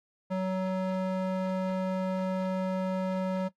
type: tone with band-pass filter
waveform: square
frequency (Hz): 187.3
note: F#3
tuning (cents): +21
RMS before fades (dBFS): -30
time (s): 0.3-3.49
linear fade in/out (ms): 20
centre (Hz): 530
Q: 0.83
effects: noise-tail reverb RT60 0.1 s tail -18 dB re dry + AAC 48 kbps